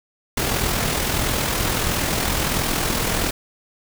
pink noise with amplitude modulation, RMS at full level -20 dBFS, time 0.37-3.31 s, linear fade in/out 5 ms, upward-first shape sine, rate 41.5 Hz, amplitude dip 40%, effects none

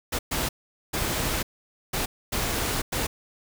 pink noise bursts at uneven times, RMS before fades -27 dBFS, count 6, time 0.12-0.19 / 0.31-0.49 / 0.93-1.43 / 1.93-2.06 / 2.32-2.82 / 2.92-3.07 s, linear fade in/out 10 ms, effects none

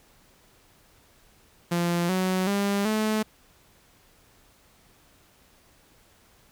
sawtooth tone with pitch steps, 172.6 / 186.06 / 200.6 / 216.2 Hz, F3 / F#3 / G3 / A3, -20 / +10 / +40 / -30 cents, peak -19 dBFS, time 1.71-3.23 s, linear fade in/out 10 ms, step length 380 ms, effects pink hiss -59 dBFS RMS until 6.51 s

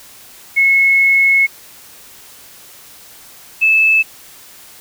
sine tone pair in turn, 2184 / 2618 Hz, C#7 / E7, -26 / -13 cents, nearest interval minor third, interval 313 cents, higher second, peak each -8 dBFS, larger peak neither, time 0.56-1.47 / 3.61-4.03 s, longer first, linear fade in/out 20 ms, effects white hiss -40 dBFS RMS until 4.8 s

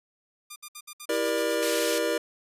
5% pulse tone bursts, 1202 Hz, D6, 40 cents sharp, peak -27 dBFS, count 10, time 0.5-1.677 s, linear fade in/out 10 ms, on 61 ms, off 63 ms
square chord, E half-diminished seventh, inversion none, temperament just, 329.6 / 395.6 / 474.7 / 593.3 Hz, E4 / G4 / Bb4 / D5, 0 / +16 / +31 / +18 cents, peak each -32 / -34 / -29 / -30 dBFS, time 1.09-2.18 s, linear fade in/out 5 ms
pink band-pass noise, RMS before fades -33 dBFS, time 1.62-1.99 s, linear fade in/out 10 ms, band 2700 to 13000 Hz, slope 12 dB/octave
effects resampled to 32000 Hz

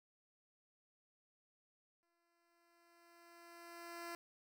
10% pulse tone with exponential growth, 341.4 Hz, F4, 39 cents flat, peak -36 dBFS, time 2.03-4.15 s, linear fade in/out 0 ms, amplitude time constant 460 ms, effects none

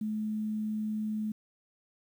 sine tone with quantisation, 214.7 Hz, A3, 42 cents flat, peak -30 dBFS, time 0.01-1.32 s, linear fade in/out 5 ms, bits 10, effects none

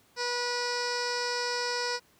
15% pulse tone with low-pass filter, 486.7 Hz, B4, 25 cents flat, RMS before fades -31 dBFS, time 0.16-2 s, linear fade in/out 50 ms, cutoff 5500 Hz, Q 3.8, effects pink hiss -63 dBFS RMS until 2.19 s + high-pass 100 Hz 12 dB/octave

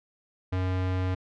square tone, 92.5 Hz, F#2, in tune, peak -26 dBFS, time 0.52-1.15 s, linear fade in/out 10 ms, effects low-pass 3000 Hz 12 dB/octave

